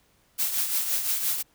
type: noise with tremolo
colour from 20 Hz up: blue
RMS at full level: -24 dBFS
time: 0.38-1.43 s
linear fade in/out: 20 ms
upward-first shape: triangle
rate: 5.8 Hz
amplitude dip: 60%
effects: pink hiss -64 dBFS RMS until 1.54 s